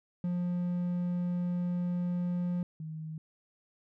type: tone pair in turn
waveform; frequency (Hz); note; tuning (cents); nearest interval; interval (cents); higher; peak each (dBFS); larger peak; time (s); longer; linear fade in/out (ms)
triangle / sine; 176.8 / 157.51; F3 / D#3; +22 / +22; major second; 200; first; -27 / -37; first; 0.24-2.63 / 2.8-3.18; first; 2
effects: none